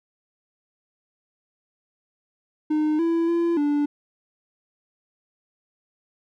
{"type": "tone with pitch steps", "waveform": "triangle", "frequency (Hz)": [305.8, 333.2, 339.3, 291.5], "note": ["D#4", "E4", "F4", "D4"], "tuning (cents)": [-30, 19, -50, -13], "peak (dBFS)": -17, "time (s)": [2.7, 3.86], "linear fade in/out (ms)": 10, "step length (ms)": 290, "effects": []}